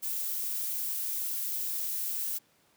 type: noise with amplitude modulation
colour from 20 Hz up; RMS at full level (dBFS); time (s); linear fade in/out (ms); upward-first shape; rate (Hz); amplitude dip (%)
violet; -32; 0.02-2.39; 20; sine; 242; 25
effects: pink hiss -66 dBFS RMS until 2.76 s + high-pass 150 Hz 12 dB/octave